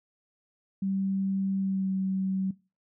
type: tone with pitch glide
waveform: sine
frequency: 193.6 to 190.6 Hz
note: G3 to G3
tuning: -21 to -48 cents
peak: -26 dBFS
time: 0.82-2.51 s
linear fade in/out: 5 ms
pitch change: -27 cents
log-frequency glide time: 1.57-1.91 s
effects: noise-tail reverb RT60 0.3 s tail -20 dB re dry